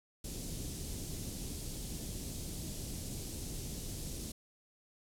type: band-stop noise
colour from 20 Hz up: pink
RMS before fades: -41 dBFS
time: 0.24-4.32 s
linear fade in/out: 5 ms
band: 330 to 5300 Hz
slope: 12 dB/octave
effects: low-pass 12000 Hz 12 dB/octave